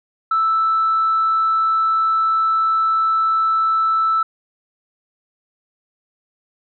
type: tone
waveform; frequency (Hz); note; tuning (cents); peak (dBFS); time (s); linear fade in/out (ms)
sine; 1318.5; E6; 0; -13; 0.31-4.23; 5
effects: tanh soft clip ceiling -10 dBFS